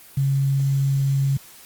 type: tone with quantisation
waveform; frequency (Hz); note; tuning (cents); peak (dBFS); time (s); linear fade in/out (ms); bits
sine; 137.2; C#3; -17; -17; 0.17-1.37; 5; 7
effects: white hiss -46 dBFS RMS until 1.65 s + Opus 32 kbps